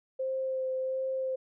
sine tone with vibrato, 523.3 Hz, C5, in tune, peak -29 dBFS, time 0.19-1.36 s, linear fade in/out 10 ms, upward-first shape sine, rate 1.4 Hz, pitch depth 12 cents each way, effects none

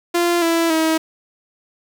sawtooth tone with pitch steps, 345.8 / 332.7 / 320 Hz, F4 / E4 / D#4, -17 / +16 / +49 cents, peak -11 dBFS, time 0.14-0.98 s, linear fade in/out 10 ms, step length 280 ms, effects 8-bit

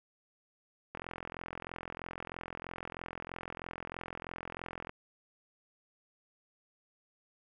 click train, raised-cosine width 0.5 ms, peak -25 dBFS, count 171, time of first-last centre 0.95-4.894 s, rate 43.1 Hz, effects none

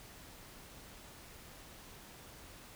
silence, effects pink hiss -54 dBFS RMS until 2.75 s

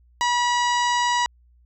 harmonic tone, 969 Hz, B5, 33 cents flat, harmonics 1 / 2 / 3 / 4 / 5 / 6 / 7 / 8, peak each -20 / -26 / -30 / -32 / -34 / -36 / -37 / -38 dBFS, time 0.21-1.26 s, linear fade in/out 0 ms, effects added 60 Hz sine -53 dBFS peak until 1.65 s

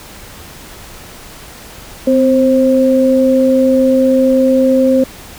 sine tone pair together, 257.9 / 529 Hz, C4 / C5, -25 / +19 cents, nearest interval octave, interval 1244 cents, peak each -10 dBFS, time 2.07-5.04 s, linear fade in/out 5 ms, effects pink hiss -34 dBFS RMS until 5.38 s

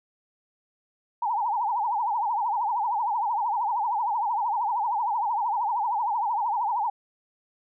sine tone with vibrato, 890 Hz, A5, 20 cents sharp, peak -23 dBFS, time 1.22-6.9 s, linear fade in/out 5 ms, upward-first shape triangle, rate 13 Hz, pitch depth 210 cents each way, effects none

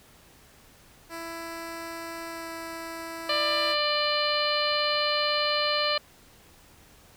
10% pulse tone with pitch glide, 332.1 to 330 Hz, E4 to E4, +13 to +2 cents, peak -27 dBFS, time 1.09-3.76 s, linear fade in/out 50 ms, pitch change -11 cents, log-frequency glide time 2.27-2.5 s
harmonic tone, 594 Hz, D5, 20 cents sharp, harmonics 1 / 2 / 3 / 4 / 5 / 6 / 7 / 8, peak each -29 / -30 / -34 / -33 / -31 / -40 / -29 / -38 dBFS, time 3.29-5.98 s, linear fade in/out 5 ms
effects pink hiss -55 dBFS RMS until 7.16 s

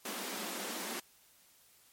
pink high-pass noise, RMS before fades -40 dBFS, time 0.05-1 s, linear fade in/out 5 ms, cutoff 190 Hz, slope 96 dB/octave, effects white hiss -64 dBFS RMS until 1.92 s + MP3 64 kbps

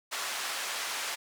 pink band-pass noise, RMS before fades -35 dBFS, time 0.11-1.16 s, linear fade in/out 20 ms, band 990 to 9800 Hz, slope 12 dB/octave, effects none

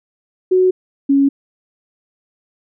sine tone pair in turn, 370 / 277.2 Hz, F#4 / C#4, 0 / 0 cents, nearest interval perfect fourth, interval 500 cents, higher first, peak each -9 dBFS, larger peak neither, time 0.51-0.71 / 1.09-1.29 s, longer neither, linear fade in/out 10 ms, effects none

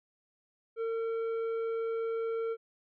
sine tone with tanh clipping, 454.2 Hz, A#4, 45 cents flat, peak -32 dBFS, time 0.76-2.57 s, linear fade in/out 50 ms, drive 8 dB, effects none

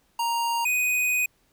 square tone pair in turn, 934 / 2493 Hz, A#5 / D#7, +3 / +3 cents, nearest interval octave + perfect fourth, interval 1700 cents, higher second, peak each -24 / -22 dBFS, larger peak second, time 0.19-0.65 / 0.65-1.26 s, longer second, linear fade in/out 5 ms, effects pink hiss -66 dBFS RMS until 1.52 s

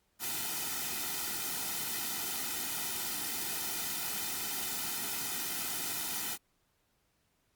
white noise with comb filter, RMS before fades -36 dBFS, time 0.19-6.38 s, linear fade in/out 50 ms, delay 1.8 ms, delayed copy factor -0.8, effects pink hiss -75 dBFS RMS until 7.55 s + Opus 48 kbps

